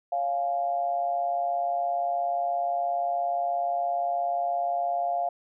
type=tone with amplitude modulation; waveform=sine; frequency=698.5 Hz; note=F5; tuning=in tune; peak=-21 dBFS; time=0.12-5.29 s; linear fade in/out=5 ms; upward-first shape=sine; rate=140 Hz; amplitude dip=70%; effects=none